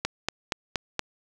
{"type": "click train", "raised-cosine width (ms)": 0.2, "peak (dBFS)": -8, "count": 5, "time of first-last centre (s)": [0.05, 0.993], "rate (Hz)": 4.24, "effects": []}